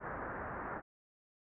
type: low-pass noise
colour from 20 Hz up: white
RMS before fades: -42 dBFS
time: 0-0.82 s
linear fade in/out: 50 ms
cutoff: 1700 Hz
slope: 48 dB/octave
effects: none